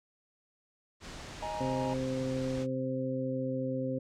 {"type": "low-pass noise", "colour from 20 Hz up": "pink", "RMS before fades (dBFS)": -45, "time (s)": [1, 2.67], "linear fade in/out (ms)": 50, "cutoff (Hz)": 7400, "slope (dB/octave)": 24}
{"type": "chord", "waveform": "triangle", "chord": "D# suspended fourth", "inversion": "none", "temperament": "equal with one note detuned", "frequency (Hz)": [622.3, 830.6, 942.1], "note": ["D#5", "G#5", "A#5"], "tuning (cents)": [0, 0, 18], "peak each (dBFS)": -37, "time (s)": [1.42, 1.94], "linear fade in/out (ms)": 5}
{"type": "harmonic tone", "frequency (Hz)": 130.6, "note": "C3", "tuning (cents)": -3, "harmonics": [1, 2, 3, 4], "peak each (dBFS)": [-37, -34, -43, -35], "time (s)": [1.6, 3.99], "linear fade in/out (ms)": 10}
{"effects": []}